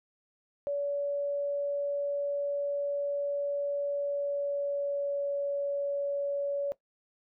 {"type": "tone with pitch glide", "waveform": "sine", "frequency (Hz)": [570, 565.7], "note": ["C#5", "C#5"], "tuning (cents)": [48, 35], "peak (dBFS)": -28, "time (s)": [0.67, 6.72], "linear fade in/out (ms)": 0, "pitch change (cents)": -13, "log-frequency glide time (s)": [3.91, 5.31], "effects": ["noise-tail reverb RT60 0.1 s tail -17 dB re dry"]}